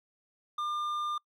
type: tone with hard clipping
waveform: sine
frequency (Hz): 1200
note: D6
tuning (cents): +37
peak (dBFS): -32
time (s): 0.58-1.18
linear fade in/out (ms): 5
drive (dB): 6
effects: noise-tail reverb RT60 0.1 s tail -26 dB re dry